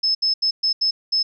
sine tone bursts at uneven times, 5220 Hz, E8, 18 cents flat, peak -16 dBFS, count 6, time 0.03-0.15 / 0.22-0.34 / 0.42-0.51 / 0.63-0.73 / 0.81-0.91 / 1.12-1.23 s, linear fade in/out 10 ms, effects none

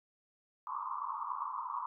pink band-pass noise, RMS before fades -39 dBFS, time 0.67-1.86 s, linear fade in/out 0 ms, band 930 to 1200 Hz, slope 96 dB/octave, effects none

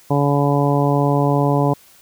harmonic tone, 142.6 Hz, C#3, 49 cents sharp, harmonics 1 / 2 / 3 / 4 / 5 / 6 / 7, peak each -17 / -20 / -22 / -23 / -24 / -25 / -25 dBFS, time 0.1-1.74 s, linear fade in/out 10 ms, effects white hiss -49 dBFS RMS until 2.01 s

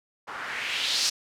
blue noise with low-pass filter sweep, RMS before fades -29 dBFS, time 0.27-1.1 s, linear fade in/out 10 ms, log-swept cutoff 1100 to 5600 Hz, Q 2.6, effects none

